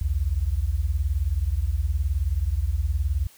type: beating tone pair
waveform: sine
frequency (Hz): 60.9 / 79.9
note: B1 / D#2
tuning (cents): -24 / +47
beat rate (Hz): 19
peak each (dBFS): -24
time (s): 0.01-3.27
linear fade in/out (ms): 5
effects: white hiss -53 dBFS RMS until 3.37 s